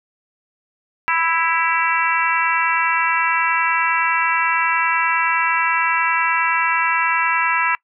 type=harmonic tone with a mistuned harmonic; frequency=329.6 Hz; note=E4; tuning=in tune; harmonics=3 / 4 / 5 / 6 / 7 / 8; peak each=-21 / -22 / -23 / -24 / -24 / -25 dBFS; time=1.08-7.75 s; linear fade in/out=0 ms; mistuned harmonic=8; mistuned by=+45 cents; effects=noise-tail reverb RT60 0.1 s tail -23 dB re dry